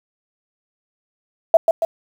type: tone with echo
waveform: sine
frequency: 659.3 Hz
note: E5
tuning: in tune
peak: -5 dBFS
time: 1.54-1.57 s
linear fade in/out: 2 ms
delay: 140 ms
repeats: 2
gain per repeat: -5 dB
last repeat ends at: 1.85 s
effects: 7-bit